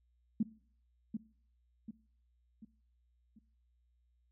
sine tone with echo, 219.8 Hz, A3, 2 cents flat, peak -27 dBFS, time 0.4-0.43 s, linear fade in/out 5 ms, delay 740 ms, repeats 4, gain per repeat -7 dB, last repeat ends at 3.39 s, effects noise-tail reverb RT60 0.5 s tail -19 dB re dry + added 60 Hz sine -70 dBFS peak until 4.31 s

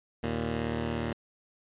10% pulse tone pair together, 77.5 / 116.12 Hz, D#2 / A#2, -6 / -6 cents, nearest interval perfect fifth, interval 700 cents, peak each -25 dBFS, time 0.23-1.13 s, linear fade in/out 5 ms, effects resampled to 8000 Hz

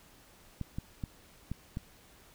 clicks, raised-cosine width 5 ms, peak -23 dBFS, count 5, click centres 0.613 / 0.785 / 1.038 / 1.516 / 1.771 s, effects pink hiss -59 dBFS RMS until 2.34 s

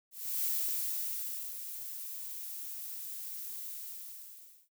violet noise with ADSR envelope, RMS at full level -32 dBFS, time 0.11-4.69 s, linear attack 320 ms, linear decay 1100 ms, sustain -10 dB, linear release 1000 ms, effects noise-tail reverb RT60 0.1 s tail -20 dB re dry

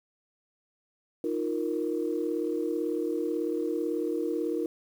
sine chord, Eb suspended second, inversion none, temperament equal, 311.1 / 349.2 / 466.2 Hz, Eb4 / F4 / Bb4, 0 / 0 / 0 cents, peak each -31 dBFS, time 1.24-4.66 s, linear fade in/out 2 ms, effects tanh soft clip ceiling -17 dBFS + 9-bit

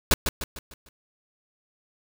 pink noise with echo, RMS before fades -17 dBFS, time 0.11-0.14 s, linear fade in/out 2 ms, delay 150 ms, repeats 5, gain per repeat -7 dB, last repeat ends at 0.89 s, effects none

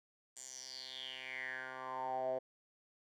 10% pulse tone with band-pass filter sweep, 130 Hz, C3, 11 cents flat, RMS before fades -43 dBFS, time 0.36-2.39 s, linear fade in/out 10 ms, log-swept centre 7700 to 570 Hz, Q 6.8, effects none

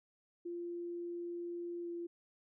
sine tone with pitch glide, 346 to 343.2 Hz, F4 to F4, -16 to -30 cents, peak -39 dBFS, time 0.45-2.07 s, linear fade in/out 10 ms, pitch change -14 cents, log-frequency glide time 1.82-1.88 s, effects none

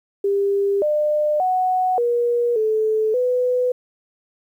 sine tone with pitch steps, 399 / 601 / 740 / 477.9 / 435.2 / 498.9 Hz, G4 / D5 / F#5 / A#4 / A4 / B4, +31 / +40 / 0 / +43 / -19 / +17 cents, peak -16 dBFS, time 0.24-3.72 s, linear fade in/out 5 ms, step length 580 ms, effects 9-bit

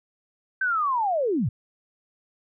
sine linear sweep, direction down, 1568 to 90.9 Hz, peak -21 dBFS, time 0.61-1.49 s, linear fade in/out 5 ms, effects none

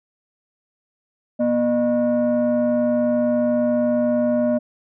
sine tone pair together, 241.5 / 607.3 Hz, B3 / D#5, -39 / -42 cents, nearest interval octave + major third, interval 1597 cents, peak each -17 dBFS, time 1.39-4.59 s, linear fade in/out 20 ms, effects tanh soft clip ceiling -13 dBFS

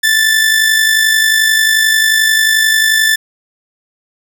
sawtooth tone with amplitude modulation, 1760 Hz, A6, in tune, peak -3 dBFS, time 0.03-3.16 s, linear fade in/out 10 ms, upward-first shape sine, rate 51.3 Hz, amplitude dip 45%, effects none

